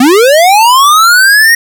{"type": "linear sweep", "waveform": "square", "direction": "up", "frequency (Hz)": [235, 1886], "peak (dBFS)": -3, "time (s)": [0, 1.55], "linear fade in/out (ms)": 5, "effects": []}